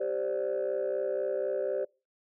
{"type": "chord", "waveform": "sine", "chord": "G suspended fourth", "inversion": "none", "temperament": "equal", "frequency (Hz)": [392, 523.3, 587.3], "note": ["G4", "C5", "D5"], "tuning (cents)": [0, 0, 0], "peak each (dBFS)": [-32, -31, -31], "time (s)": [0, 1.85], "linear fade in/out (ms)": 10, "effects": ["noise-tail reverb RT60 0.3 s tail -25 dB re dry", "tanh soft clip ceiling -23 dBFS"]}